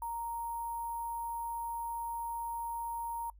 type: tone with sample-and-hold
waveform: sine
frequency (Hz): 932.3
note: A#5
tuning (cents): 0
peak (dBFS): -35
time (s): 0.02-3.3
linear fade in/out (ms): 2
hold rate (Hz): 11025
effects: noise-tail reverb RT60 0.1 s tail -25 dB re dry + added 50 Hz sine -54 dBFS peak until 3.39 s